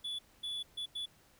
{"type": "tone bursts at uneven times", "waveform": "triangle", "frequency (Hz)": 3438, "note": "A7", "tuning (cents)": -41, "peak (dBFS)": -35, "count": 4, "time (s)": [[0.04, 0.19], [0.43, 0.63], [0.77, 0.86], [0.95, 1.06]], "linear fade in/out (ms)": 10, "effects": ["pink hiss -65 dBFS RMS until 1.39 s"]}